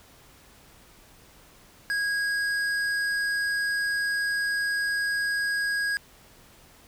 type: tone with hard clipping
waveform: sine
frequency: 1645 Hz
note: G#6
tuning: 17 cents flat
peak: -26 dBFS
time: 1.9-5.97 s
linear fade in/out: 0 ms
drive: 10 dB
effects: pink hiss -54 dBFS RMS until 6.87 s